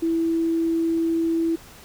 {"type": "tone", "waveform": "sine", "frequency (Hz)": 329.7, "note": "E4", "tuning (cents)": 0, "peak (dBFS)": -19, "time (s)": [0.02, 1.56], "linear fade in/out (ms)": 10, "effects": ["pink hiss -46 dBFS RMS until 1.84 s"]}